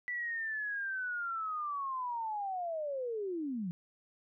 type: linear sweep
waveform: sine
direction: down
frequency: 1975.5 to 164.81 Hz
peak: -34 dBFS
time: 0.08-3.71 s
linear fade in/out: 0 ms
effects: none